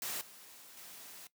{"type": "noise with level steps", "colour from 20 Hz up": "white", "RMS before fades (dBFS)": [-39, -55, -51], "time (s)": [0.02, 1.27], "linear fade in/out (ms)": 2, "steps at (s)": [0.21, 0.77], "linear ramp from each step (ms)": 2, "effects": ["noise-tail reverb RT60 0.1 s tail -17 dB re dry", "high-pass 150 Hz 12 dB/octave"]}